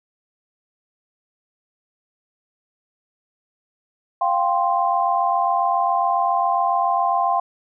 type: chord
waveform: sine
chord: F suspended second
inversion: none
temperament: just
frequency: 698.5 / 785.8 / 1047.7 Hz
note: F5 / G5 / C6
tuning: 0 / +4 / +2 cents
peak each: -21 dBFS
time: 4.21-7.4 s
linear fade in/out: 5 ms
effects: none